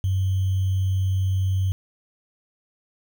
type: tone with sample-and-hold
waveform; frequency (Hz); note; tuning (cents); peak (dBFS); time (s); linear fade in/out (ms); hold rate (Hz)
sine; 94.7; F#2; +41; -19; 0.04-1.72; 0; 3150
effects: none